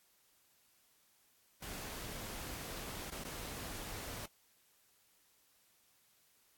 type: noise with dropouts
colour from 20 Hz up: pink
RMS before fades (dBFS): -45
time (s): 1.62-4.26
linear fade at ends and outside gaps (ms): 5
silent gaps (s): 3.104-3.119 / 3.239-3.248
effects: white hiss -71 dBFS RMS until 6.57 s + AAC 64 kbps